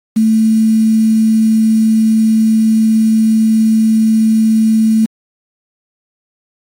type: tone with quantisation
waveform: sine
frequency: 220.8 Hz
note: A3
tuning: 6 cents sharp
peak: -7 dBFS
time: 0.16-5.06 s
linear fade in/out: 10 ms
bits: 5
effects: AAC 48 kbps